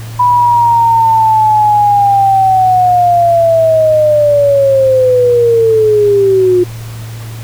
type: linear sweep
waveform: sine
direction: down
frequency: 988 to 354.1 Hz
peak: -5 dBFS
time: 0.19-6.64 s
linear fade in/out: 10 ms
effects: added 113 Hz sine -22 dBFS peak until 7.43 s + pink hiss -33 dBFS RMS until 7.43 s